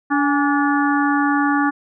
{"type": "harmonic tone with a mistuned harmonic", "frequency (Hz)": 288.5, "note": "D4", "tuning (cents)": -31, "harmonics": [1, 3, 4, 5, 6], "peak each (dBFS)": [-17, -22, -23, -24, -25], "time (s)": [0.1, 1.71], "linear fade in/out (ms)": 20, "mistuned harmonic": 3, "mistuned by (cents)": -70, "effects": []}